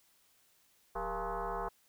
sine tone with frequency modulation, 181.3 Hz, F#3, 35 cents flat, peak -34 dBFS, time 0.95-1.69 s, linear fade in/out 10 ms, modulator 218 Hz, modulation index 5.1, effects white hiss -69 dBFS RMS until 1.88 s

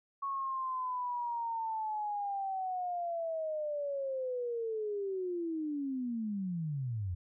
sine linear sweep, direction down, 1108.7 to 83.9 Hz, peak -33 dBFS, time 0.22-7.15 s, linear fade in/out 10 ms, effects none

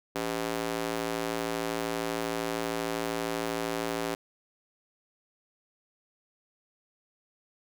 square tone with high-pass filter, 56.4 Hz, A1, 44 cents sharp, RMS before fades -32 dBFS, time 0.15-4.15 s, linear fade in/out 5 ms, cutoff 350 Hz, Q 1.1, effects none

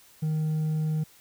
sine tone with hard clipping, 155.56 Hz, D#3, in tune, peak -25 dBFS, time 0.22-1.04 s, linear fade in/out 10 ms, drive 2 dB, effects white hiss -56 dBFS RMS until 1.2 s

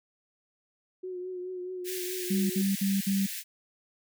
sine tone with vibrato, 365.2 Hz, F#4, 23 cents flat, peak -34 dBFS, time 1.03-2.62 s, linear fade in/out 10 ms, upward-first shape triangle, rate 4.7 Hz, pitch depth 38 cents each way
white high-pass noise, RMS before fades -37 dBFS, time 1.84-3.44 s, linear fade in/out 50 ms, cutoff 1600 Hz, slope 96 dB/octave
sine tone bursts, 195.9 Hz, G3, 1 cent flat, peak -24 dBFS, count 4, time 2.3-3.265 s, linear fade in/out 10 ms, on 200 ms, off 55 ms
effects none

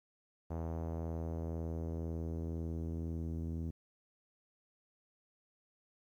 sawtooth tone with low-pass filter sweep, 82 Hz, E2, 9 cents flat, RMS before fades -39 dBFS, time 0.5-3.71 s, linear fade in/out 10 ms, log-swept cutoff 780 to 270 Hz, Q 1.4, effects 12-bit

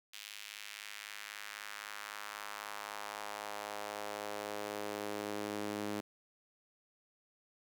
sawtooth tone with high-pass filter sweep, 103.83 Hz, G#2, in tune, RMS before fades -43 dBFS, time 0.13-6.01 s, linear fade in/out 10 ms, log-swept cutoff 2900 to 270 Hz, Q 1.4, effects none

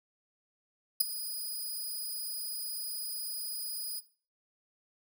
5% pulse tone with ADSR envelope, 4957 Hz, D#8, 7 cents flat, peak -12 dBFS, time 1-4.01 s, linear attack 10 ms, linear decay 7 ms, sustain -17 dB, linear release 28 ms, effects noise-tail reverb RT60 0.4 s tail -18 dB re dry

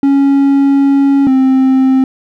triangle tone pair in turn, 277.2 / 263.2 Hz, C#4 / C4, 0 / +10 cents, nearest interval minor second, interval 90 cents, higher first, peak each -4 dBFS, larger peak neither, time 0.03-1.27 / 1.27-2.04 s, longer first, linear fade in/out 2 ms, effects none

